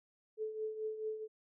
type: tone with tremolo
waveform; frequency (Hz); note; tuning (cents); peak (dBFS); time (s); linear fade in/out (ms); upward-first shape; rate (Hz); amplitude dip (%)
sine; 434.6; A4; -21; -34; 0.37-1.28; 50; triangle; 4.6; 70
effects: none